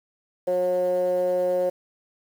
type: tone with band-pass filter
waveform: 15% pulse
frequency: 180.7 Hz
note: F#3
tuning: 41 cents flat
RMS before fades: -23 dBFS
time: 0.47-1.7 s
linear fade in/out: 10 ms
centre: 510 Hz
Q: 6.6
effects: 8-bit